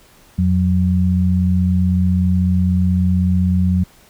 sine tone pair together, 86.96 / 183.1 Hz, F2 / F#3, -7 / -18 cents, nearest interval octave + minor second, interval 1289 cents, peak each -15 dBFS, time 0.38-3.84 s, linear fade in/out 10 ms, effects pink hiss -49 dBFS RMS until 4.09 s

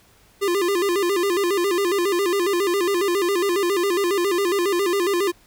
square tone with vibrato, 374.1 Hz, F#4, 19 cents sharp, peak -19 dBFS, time 0.41-5.32 s, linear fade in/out 20 ms, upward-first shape square, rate 7.3 Hz, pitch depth 120 cents each way, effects pink hiss -55 dBFS RMS until 5.46 s

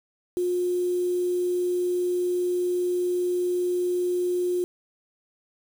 sine tone with quantisation, 357.5 Hz, F4, 41 cents sharp, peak -22 dBFS, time 0.37-4.64 s, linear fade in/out 0 ms, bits 7, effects none

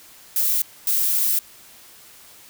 violet noise bursts at uneven times, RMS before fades -20 dBFS, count 2, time 0.36-0.62 / 0.87-1.39 s, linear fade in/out 2 ms, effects white hiss -47 dBFS RMS until 2.49 s

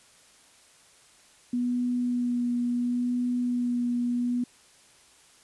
sine tone with vibrato, 243.9 Hz, B3, 21 cents flat, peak -24 dBFS, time 1.53-4.44 s, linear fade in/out 5 ms, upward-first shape sine, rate 0.72 Hz, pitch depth 14 cents each way, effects white hiss -57 dBFS RMS until 5.43 s + resampled to 24000 Hz

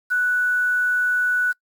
sine tone with quantisation, 1480 Hz, F#6, in tune, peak -17 dBFS, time 0.1-1.53 s, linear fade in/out 20 ms, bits 7, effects noise-tail reverb RT60 0.1 s tail -24 dB re dry

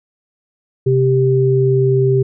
sine tone pair together, 130.81 / 392 Hz, C3 / G4, 0 / 0 cents, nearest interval octave + perfect fifth, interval 1900 cents, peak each -13 dBFS, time 0.86-2.23 s, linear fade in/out 10 ms, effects none

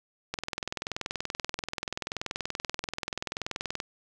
click train, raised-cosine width 0.2 ms, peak -14 dBFS, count 73, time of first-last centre 0.34-3.802 s, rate 20.8 Hz, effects none

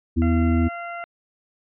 harmonic tone, 82.41 Hz, E2, in tune, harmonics 1 / 3 / 4, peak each -19 / -20 / -25 dBFS, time 0.16-0.69 s, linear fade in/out 20 ms
20% pulse tone with pitch glide, 685 to 689.4 Hz, F5 to F5, -34 to -23 cents, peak -25 dBFS, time 0.22-1.04 s, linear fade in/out 0 ms, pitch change +11 cents, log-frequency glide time 0.6-0.75 s
effects resampled to 8000 Hz

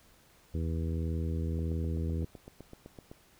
harmonic tone, 81.6 Hz, E2, 17 cents flat, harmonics 1 / 2 / 3 / 4 / 5 / 6, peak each -31 / -37 / -41 / -43 / -45 / -47 dBFS, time 0.54-2.25 s, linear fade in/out 5 ms
click train, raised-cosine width 2 ms, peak -32 dBFS, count 13, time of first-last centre 1.59-3.115 s, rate 7.87 Hz
effects pink hiss -62 dBFS RMS until 3.39 s

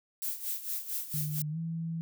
violet noise with tremolo, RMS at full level -33 dBFS, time 0.22-1.42 s, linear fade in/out 2 ms, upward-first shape sine, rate 4.4 Hz, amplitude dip 75%
sine tone with pitch glide, 151 to 164.67 Hz, D3 to E3, +48 to -2 cents, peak -32 dBFS, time 1.14-2.01 s, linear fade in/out 0 ms, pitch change +150 cents, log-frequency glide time 1.5-1.58 s
effects none

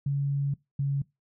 sine tone pair in turn, 140.5 / 139.53 Hz, C#3 / C#3, +24 / +12 cents, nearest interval unison, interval 12 cents, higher first, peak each -24 dBFS, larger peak neither, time 0.06-0.54 / 0.79-1.02 s, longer first, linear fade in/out 5 ms, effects noise-tail reverb RT60 0.2 s tail -22 dB re dry

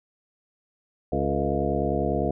harmonic tone with a mistuned harmonic, 70 Hz, C#2, 18 cents sharp, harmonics 1 / 2 / 3 / 4 / 5 / 6 / 7 / 9 / 10, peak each -31 / -31 / -31 / -31 / -31 / -31 / -31 / -31 / -31 dBFS, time 1.12-2.31 s, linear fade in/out 5 ms, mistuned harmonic 6, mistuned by +52 cents, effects none

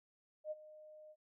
sine tone with ADSR envelope, 614 Hz, D#5, 23 cents flat, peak -37 dBFS, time 0.44-1.16 s, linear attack 71 ms, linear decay 30 ms, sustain -17 dB, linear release 51 ms, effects none

